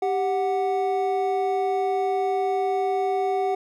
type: tone pair together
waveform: triangle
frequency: 392 / 740 Hz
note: G4 / F#5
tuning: 0 / 0 cents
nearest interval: major seventh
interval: 1100 cents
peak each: -22 dBFS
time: 0.02-3.55 s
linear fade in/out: 5 ms
effects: none